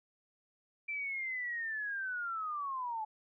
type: linear sweep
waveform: sine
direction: down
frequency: 2349 to 848 Hz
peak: -35 dBFS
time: 0.88-3.05 s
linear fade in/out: 10 ms
effects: none